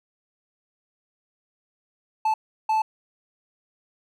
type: tone bursts at uneven times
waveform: triangle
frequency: 874 Hz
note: A5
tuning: 12 cents flat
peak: -17 dBFS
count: 2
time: 2.25-2.34 / 2.69-2.82 s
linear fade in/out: 5 ms
effects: none